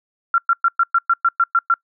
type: tone bursts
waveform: sine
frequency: 1370 Hz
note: F6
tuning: 34 cents flat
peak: -11 dBFS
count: 10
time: 0.34-1.74 s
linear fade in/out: 2 ms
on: 41 ms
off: 110 ms
effects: noise-tail reverb RT60 0.1 s tail -26 dB re dry